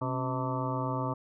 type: harmonic tone with a mistuned harmonic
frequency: 128 Hz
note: C3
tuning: 38 cents flat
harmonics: 1 / 2 / 3 / 4 / 5 / 7 / 8 / 9 / 10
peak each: -33 / -36 / -42 / -40 / -39 / -37 / -43 / -37 / -49 dBFS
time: 0.01-1.14 s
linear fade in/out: 10 ms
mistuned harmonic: 2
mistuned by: +99 cents
effects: none